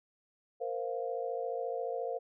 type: chord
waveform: sine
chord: Bb suspended second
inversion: none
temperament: equal with one note detuned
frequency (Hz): 466.2 / 520.5 / 698.5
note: Bb4 / C5 / F5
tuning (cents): 0 / -9 / 0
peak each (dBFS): -37 / -37 / -39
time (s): 0.6-2.19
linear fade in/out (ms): 20
effects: none